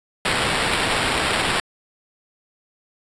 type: noise with sample-and-hold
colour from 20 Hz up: white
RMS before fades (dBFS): -21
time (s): 0.25-1.6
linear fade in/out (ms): 2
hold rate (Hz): 6300
effects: resampled to 22050 Hz